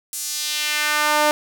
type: tone with high-pass filter sweep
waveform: sawtooth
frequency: 300 Hz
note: D4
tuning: 37 cents sharp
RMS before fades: -21 dBFS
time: 0.13-1.31 s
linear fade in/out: 0 ms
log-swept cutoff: 8200 to 630 Hz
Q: 1.4
effects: none